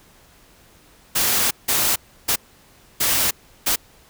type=noise bursts at uneven times; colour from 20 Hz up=white; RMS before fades=-19 dBFS; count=5; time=1.15-1.51 / 1.68-1.96 / 2.28-2.36 / 3-3.31 / 3.66-3.76 s; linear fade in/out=10 ms; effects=pink hiss -52 dBFS RMS until 4.09 s